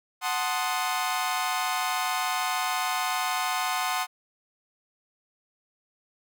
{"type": "chord", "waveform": "sawtooth", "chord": "F# diminished seventh", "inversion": "none", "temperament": "equal", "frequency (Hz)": [740, 880, 1046.5, 1244.5], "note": ["F#5", "A5", "C6", "Eb6"], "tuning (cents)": [0, 0, 0, 0], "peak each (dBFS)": [-26, -30, -27, -29], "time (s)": [0.21, 4.07], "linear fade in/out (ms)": 50, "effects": []}